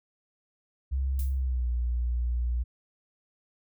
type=tone with pitch glide; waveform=sine; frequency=66.7 to 60.11 Hz; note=C2 to B1; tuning=+34 to -46 cents; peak=-25 dBFS; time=0.91-2.64 s; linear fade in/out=20 ms; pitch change=-180 cents; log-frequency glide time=1.34-1.68 s
type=noise with exponential decay; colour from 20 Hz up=violet; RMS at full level=-38 dBFS; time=1.19-1.42 s; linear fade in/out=1 ms; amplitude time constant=48 ms
effects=none